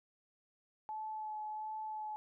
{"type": "tone with vibrato", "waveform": "sine", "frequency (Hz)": 861, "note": "A5", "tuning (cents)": -38, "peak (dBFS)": -39, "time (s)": [0.89, 2.16], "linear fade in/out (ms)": 0, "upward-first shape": "sine", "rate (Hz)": 1.4, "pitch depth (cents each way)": 14, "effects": []}